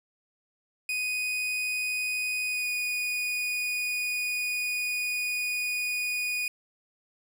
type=tone with pitch glide; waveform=40% pulse; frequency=2489 to 2468 Hz; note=D#7 to D#7; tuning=0 to -15 cents; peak=-27 dBFS; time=0.89-6.48 s; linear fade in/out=2 ms; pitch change=-15 cents; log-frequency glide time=2.47-2.67 s; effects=none